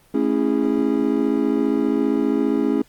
triangle chord, A major seventh, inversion none, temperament just, 220 / 275 / 330 / 412.5 Hz, A3 / C#4 / E4 / G#4, 0 / -14 / +2 / -12 cents, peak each -22 / -18 / -22 / -22 dBFS, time 0.14-2.82 s, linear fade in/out 5 ms, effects pink hiss -55 dBFS RMS until 2.88 s + Opus 24 kbps

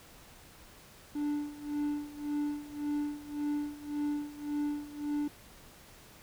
triangle tone with tremolo, 293.7 Hz, D4, in tune, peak -27 dBFS, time 1.15-5.28 s, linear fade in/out 5 ms, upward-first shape sine, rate 1.8 Hz, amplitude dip 85%, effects pink hiss -55 dBFS RMS until 6.22 s

